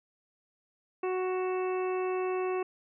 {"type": "harmonic tone with a mistuned harmonic", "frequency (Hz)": 370, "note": "F#4", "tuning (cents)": 0, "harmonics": [1, 2, 3, 4, 5, 6, 7], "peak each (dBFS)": [-29, -38, -39, -50, -50, -49, -44], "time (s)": [1.03, 2.63], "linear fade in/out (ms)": 5, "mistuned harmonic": 7, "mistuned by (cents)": 37, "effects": []}